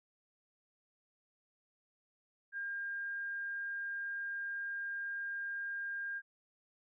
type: tone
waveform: sine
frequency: 1607 Hz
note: G6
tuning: 43 cents sharp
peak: -37 dBFS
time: 2.52-6.22 s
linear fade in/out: 50 ms
effects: none